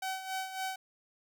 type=tone with tremolo; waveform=sawtooth; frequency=760 Hz; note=F#5; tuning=46 cents sharp; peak=-29 dBFS; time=0.02-0.76 s; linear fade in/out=5 ms; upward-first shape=sine; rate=3.6 Hz; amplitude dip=65%; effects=none